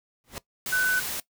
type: noise with exponential growth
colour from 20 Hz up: pink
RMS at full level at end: -32 dBFS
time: 0.24-0.38 s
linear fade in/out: 0 ms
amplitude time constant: 29 ms
type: noise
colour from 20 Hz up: white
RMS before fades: -32 dBFS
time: 0.66-1.2 s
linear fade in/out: 2 ms
type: tone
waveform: sine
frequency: 1501 Hz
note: F#6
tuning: 24 cents sharp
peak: -21 dBFS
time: 0.72-1 s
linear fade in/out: 10 ms
effects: noise-tail reverb RT60 0.1 s tail -19 dB re dry